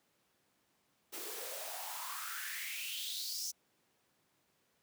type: noise with high-pass filter sweep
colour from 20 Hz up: white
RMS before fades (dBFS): -42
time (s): 1.12-3.52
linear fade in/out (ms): 20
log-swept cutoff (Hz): 330 to 6000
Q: 5.8
effects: pink hiss -75 dBFS RMS until 4.82 s + high-pass 150 Hz 12 dB/octave